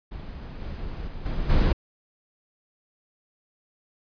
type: noise with level steps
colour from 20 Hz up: brown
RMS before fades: -36 / -33 / -36 / -28 / -19 dBFS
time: 0.11-1.73 s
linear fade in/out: 10 ms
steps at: 0.6 / 1.07 / 1.25 / 1.49 s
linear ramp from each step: 10 ms
effects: resampled to 11025 Hz